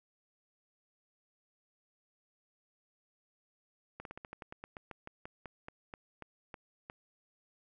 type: slowing click train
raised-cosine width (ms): 0.5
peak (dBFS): -29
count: 19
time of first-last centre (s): 4-6.899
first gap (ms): 52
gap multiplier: 1.12
effects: none